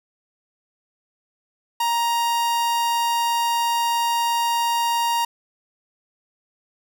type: tone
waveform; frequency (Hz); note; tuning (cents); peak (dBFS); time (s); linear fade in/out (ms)
45% pulse; 937; A#5; +9; -19; 1.8-5.25; 5
effects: none